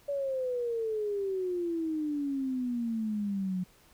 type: exponential sweep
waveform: sine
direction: down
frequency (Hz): 574 to 180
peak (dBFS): -29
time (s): 0.08-3.64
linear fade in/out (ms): 10
effects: pink hiss -61 dBFS RMS until 3.93 s